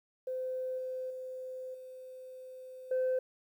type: tone with level steps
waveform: sine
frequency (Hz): 514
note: C5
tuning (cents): -31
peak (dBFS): -33 / -35 / -39 / -45 / -26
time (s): 0.27-3.19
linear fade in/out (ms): 5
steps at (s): 0.78 / 1.1 / 1.74 / 2.91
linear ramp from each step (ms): 5
effects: tanh soft clip ceiling -26 dBFS + 11-bit